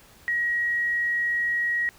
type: tone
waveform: sine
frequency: 1900 Hz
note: A#6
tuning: 33 cents sharp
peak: -22 dBFS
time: 0.28-1.89 s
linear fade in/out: 0 ms
effects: pink hiss -53 dBFS RMS until 1.98 s